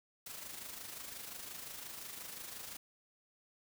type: noise with amplitude modulation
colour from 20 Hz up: white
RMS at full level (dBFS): -45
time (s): 0.26-2.77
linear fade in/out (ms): 5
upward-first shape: sine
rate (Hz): 25.7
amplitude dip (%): 50
effects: none